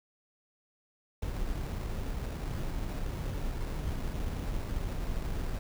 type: noise with sample-and-hold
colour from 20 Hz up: brown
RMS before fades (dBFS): -34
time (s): 1.22-5.59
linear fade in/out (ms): 5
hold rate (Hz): 3150
effects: none